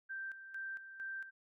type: tone with tremolo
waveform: sine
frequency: 1568 Hz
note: G6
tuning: in tune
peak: -40 dBFS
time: 0.09-1.31 s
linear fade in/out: 20 ms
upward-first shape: square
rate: 2.2 Hz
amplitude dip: 65%
effects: none